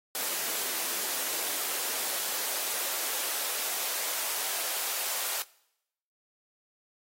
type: noise with high-pass filter sweep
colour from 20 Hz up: white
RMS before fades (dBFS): -32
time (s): 0.15-5.42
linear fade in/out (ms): 0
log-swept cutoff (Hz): 330 to 620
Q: 1.1
effects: noise-tail reverb RT60 0.8 s tail -22 dB re dry + AAC 48 kbps